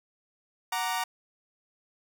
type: chord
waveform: sawtooth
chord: Gb augmented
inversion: none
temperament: equal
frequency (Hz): 740 / 932.3 / 1174.7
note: Gb5 / Bb5 / D6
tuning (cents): 0 / 0 / 0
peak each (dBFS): -29 / -27 / -32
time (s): 0.72-1.04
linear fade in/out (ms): 5
effects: none